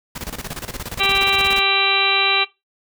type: noise with tremolo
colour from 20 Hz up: pink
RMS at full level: -28 dBFS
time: 0.15-1.61 s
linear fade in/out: 10 ms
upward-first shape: square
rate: 17 Hz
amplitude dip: 80%
type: harmonic tone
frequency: 392 Hz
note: G4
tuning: in tune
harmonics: 1 / 2 / 3 / 4 / 5 / 6 / 7 / 8 / 9 / 10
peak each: -28 / -25 / -24 / -30 / -31 / -21 / -22 / -25 / -33 / -21 dBFS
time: 0.99-2.45 s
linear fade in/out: 20 ms
effects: noise-tail reverb RT60 0.2 s tail -17 dB re dry